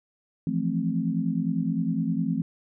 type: chord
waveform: sine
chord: F major seventh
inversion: third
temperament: equal with one note detuned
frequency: 164.81 / 174.61 / 217.6 / 261.6 Hz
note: E3 / F3 / A3 / C4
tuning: 0 / 0 / -19 / 0 cents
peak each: -29 dBFS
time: 0.47-2.42 s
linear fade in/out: 2 ms
effects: none